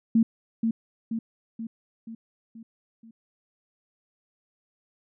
sine tone with echo, 226.6 Hz, A#3, 49 cents flat, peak -16 dBFS, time 0.15-0.23 s, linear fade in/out 5 ms, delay 480 ms, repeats 6, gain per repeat -5 dB, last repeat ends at 3.11 s, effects none

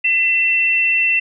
sine tone pair together, 2017 / 2692 Hz, B6 / E7, +36 / +36 cents, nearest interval perfect fourth, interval 500 cents, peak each -23 / -13 dBFS, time 0.04-1.2 s, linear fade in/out 10 ms, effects none

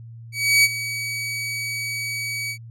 sawtooth tone with ADSR envelope, 2270 Hz, C#7, 41 cents sharp, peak -8 dBFS, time 0.32-2.58 s, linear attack 320 ms, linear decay 37 ms, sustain -14 dB, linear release 79 ms, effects added 115 Hz sine -37 dBFS peak until 2.7 s + low-pass 12000 Hz 12 dB/octave

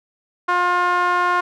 sawtooth tone with band-pass filter, 355.7 Hz, F4, 32 cents sharp, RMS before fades -18 dBFS, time 0.48-1.41 s, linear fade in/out 10 ms, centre 1200 Hz, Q 3.9, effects none

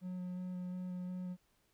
triangle tone with vibrato, 181.4 Hz, F#3, 34 cents flat, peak -37 dBFS, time 0.01-1.37 s, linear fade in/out 50 ms, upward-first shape square, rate 2.8 Hz, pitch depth 9 cents each way, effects pink hiss -75 dBFS RMS until 1.73 s

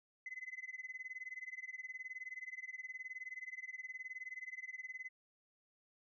sine tone with tremolo, 2030 Hz, B6, 47 cents sharp, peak -40 dBFS, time 0.26-5.09 s, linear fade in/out 2 ms, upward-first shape sine, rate 19 Hz, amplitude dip 95%, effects tanh soft clip ceiling -38 dBFS

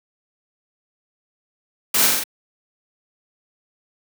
white noise with echo, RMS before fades -18 dBFS, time 1.94-2.07 s, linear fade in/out 5 ms, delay 42 ms, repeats 4, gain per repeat -2 dB, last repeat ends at 2.238 s, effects high-pass 200 Hz 12 dB/octave

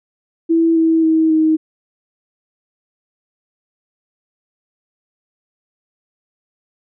sine tone with pitch steps, 329.6 / 324.7 / 319.8 / 315.1 Hz, E4 / E4 / D#4 / D#4, 0 / -26 / +48 / +22 cents, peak -10 dBFS, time 0.49-1.57 s, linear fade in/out 20 ms, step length 270 ms, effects none

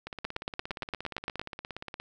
two click trains, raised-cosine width 0.3 ms, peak -16 / -22 dBFS, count 11 / 34, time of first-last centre 0.25-1.395 / 0.07-2 s, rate 8.73 / 17.1 Hz, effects none

